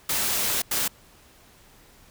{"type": "noise bursts at uneven times", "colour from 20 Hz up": "white", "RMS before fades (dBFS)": -25, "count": 2, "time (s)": [[0.09, 0.62], [0.71, 0.88]], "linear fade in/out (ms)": 5, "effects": ["pink hiss -54 dBFS RMS until 2.1 s"]}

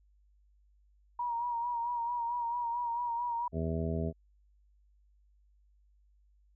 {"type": "tone with vibrato", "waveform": "sine", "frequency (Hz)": 950, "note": "A#5", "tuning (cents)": 33, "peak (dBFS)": -31, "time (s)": [1.19, 3.48], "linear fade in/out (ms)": 5, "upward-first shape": "sine", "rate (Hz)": 4.5, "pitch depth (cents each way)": 42}
{"type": "harmonic tone", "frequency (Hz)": 81.2, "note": "E2", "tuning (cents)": -26, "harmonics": [1, 2, 3, 4, 5, 6, 7, 8], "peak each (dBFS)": [-35, -35, -38, -47, -39, -46, -48, -41], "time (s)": [3.52, 4.13], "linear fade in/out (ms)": 50}
{"effects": ["added 50 Hz sine -63 dBFS peak until 6.55 s"]}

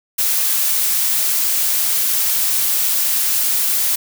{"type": "noise", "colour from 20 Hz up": "blue", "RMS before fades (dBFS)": -17, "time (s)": [0.18, 3.96], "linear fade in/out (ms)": 10, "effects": []}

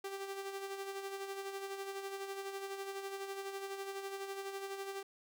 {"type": "tone with tremolo", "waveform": "sawtooth", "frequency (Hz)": 392, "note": "G4", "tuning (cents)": 0, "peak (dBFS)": -35, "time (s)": [0.04, 5.03], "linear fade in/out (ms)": 5, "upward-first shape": "sine", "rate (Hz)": 12, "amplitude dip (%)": 50, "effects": []}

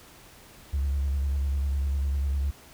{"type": "tone with vibrato", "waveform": "triangle", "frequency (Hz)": 69.3, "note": "C#2", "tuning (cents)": 0, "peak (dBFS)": -20, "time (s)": [0.73, 2.51], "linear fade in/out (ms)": 10, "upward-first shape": "square", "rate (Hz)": 10, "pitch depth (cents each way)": 40, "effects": ["tanh soft clip ceiling -21 dBFS", "pink hiss -51 dBFS RMS until 2.73 s"]}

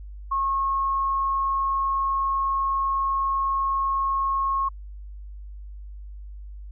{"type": "tone", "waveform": "sine", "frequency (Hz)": 1088, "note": "C#6", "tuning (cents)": -33, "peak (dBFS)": -21, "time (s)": [0.31, 4.69], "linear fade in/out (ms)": 10, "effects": ["added 50 Hz sine -36 dBFS peak until 6.71 s"]}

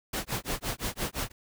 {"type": "noise with tremolo", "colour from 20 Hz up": "pink", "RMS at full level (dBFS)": -30, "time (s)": [0.13, 1.32], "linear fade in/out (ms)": 5, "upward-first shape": "sine", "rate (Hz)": 5.8, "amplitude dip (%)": 100, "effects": []}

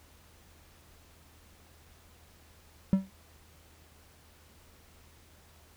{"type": "tone with exponential decay", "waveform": "triangle", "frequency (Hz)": 192.1, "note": "G3", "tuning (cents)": -35, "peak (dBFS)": -15, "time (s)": [2.93, 3.1], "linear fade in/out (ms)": 0, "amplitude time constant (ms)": 35, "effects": ["added 79 Hz sine -60 dBFS peak until 5.76 s", "pink hiss -60 dBFS RMS until 5.76 s"]}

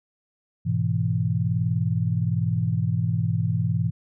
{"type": "chord", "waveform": "sine", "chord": "E major", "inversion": "first", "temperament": "equal", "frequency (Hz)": [103.83, 123.47, 164.81], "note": ["G#2", "B2", "E3"], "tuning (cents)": [0, 0, 0], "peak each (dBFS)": -25, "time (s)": [0.65, 3.91], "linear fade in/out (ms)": 20, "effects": []}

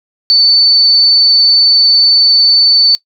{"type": "tone", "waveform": "sine", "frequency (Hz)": 4511, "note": "C#8", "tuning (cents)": 29, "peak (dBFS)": -4, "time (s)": [0.3, 2.95], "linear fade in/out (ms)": 0, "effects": ["noise-tail reverb RT60 0.1 s tail -22 dB re dry"]}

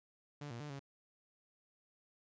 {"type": "tone with pitch steps", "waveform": "sawtooth", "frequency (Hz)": [145.9, 117.7, 148.2, 138.6], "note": ["D3", "A#2", "D3", "C#3"], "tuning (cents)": [-11, 17, 16, 0], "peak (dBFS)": -40, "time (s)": [0.41, 0.794], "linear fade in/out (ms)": 5, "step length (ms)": 96, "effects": ["resampled to 16000 Hz"]}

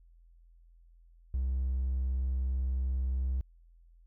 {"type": "tone", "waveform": "triangle", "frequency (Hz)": 64.5, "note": "C2", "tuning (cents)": -24, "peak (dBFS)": -25, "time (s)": [1.34, 3.41], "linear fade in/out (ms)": 0, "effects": ["tanh soft clip ceiling -24 dBFS", "added 42 Hz sine -56 dBFS peak until 4.06 s"]}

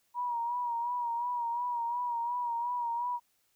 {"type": "tone with vibrato", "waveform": "sine", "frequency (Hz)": 956, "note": "A#5", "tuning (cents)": 43, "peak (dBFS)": -30, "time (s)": [0.14, 3.2], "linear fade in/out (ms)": 50, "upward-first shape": "sine", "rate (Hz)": 2.8, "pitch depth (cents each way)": 49, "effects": ["white hiss -73 dBFS RMS until 3.55 s"]}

